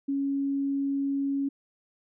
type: tone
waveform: sine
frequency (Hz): 277.2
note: C#4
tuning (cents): 0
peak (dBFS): -25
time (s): 0.08-1.49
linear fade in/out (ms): 10
effects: none